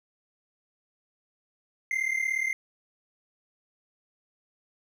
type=tone pair together; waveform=triangle; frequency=2072 / 2109 Hz; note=C7 / C7; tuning=-17 / +13 cents; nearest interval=unison; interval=30 cents; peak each=-27 dBFS; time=1.91-2.53 s; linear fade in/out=2 ms; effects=none